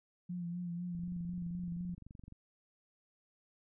sine tone with vibrato, 174.61 Hz, F3, in tune, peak -37 dBFS, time 0.29-1.95 s, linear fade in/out 10 ms, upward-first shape sine, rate 4 Hz, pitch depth 38 cents each way
click train, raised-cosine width 5 ms, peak -39 dBFS, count 33, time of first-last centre 0.95-2.323 s, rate 23.3 Hz
effects none

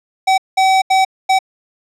square tone bursts at uneven times, 763 Hz, G5, 47 cents flat, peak -10 dBFS, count 4, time 0.27-0.38 / 0.57-0.82 / 0.9-1.05 / 1.29-1.39 s, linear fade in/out 10 ms, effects low-pass 7000 Hz 12 dB/octave

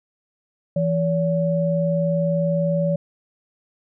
sine tone pair together, 166.6 / 570 Hz, E3 / C#5, +19 / +48 cents, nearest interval octave + major sixth, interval 2129 cents, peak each -20 / -21 dBFS, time 0.76-2.96 s, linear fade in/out 5 ms, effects none

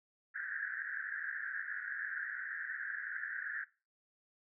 white band-pass noise, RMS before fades -41 dBFS, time 0.34-3.65 s, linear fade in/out 20 ms, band 1500 to 1800 Hz, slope 96 dB/octave, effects noise-tail reverb RT60 0.3 s tail -18 dB re dry

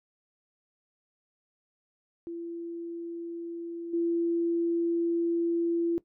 sine tone with level steps, 338.4 Hz, E4, 45 cents sharp, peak -34 / -24 dBFS, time 2.27-5.98 s, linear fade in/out 0 ms, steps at 3.93 s, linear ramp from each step 10 ms, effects noise-tail reverb RT60 0.1 s tail -18 dB re dry

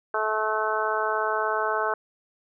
harmonic tone, 216.6 Hz, A3, 27 cents flat, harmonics 2 / 3 / 4 / 5 / 6 / 7, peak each -30 / -30 / -30 / -30 / -30 / -30 dBFS, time 0.14-1.94 s, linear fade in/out 2 ms, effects none

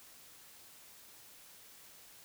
silence, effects white hiss -57 dBFS RMS until 2.24 s

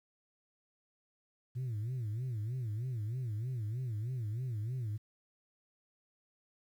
sine tone with vibrato, 116.54 Hz, A#2, in tune, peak -32 dBFS, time 1.55-4.98 s, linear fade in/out 20 ms, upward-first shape sine, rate 3.2 Hz, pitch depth 200 cents each way, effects tanh soft clip ceiling -33 dBFS + 11-bit

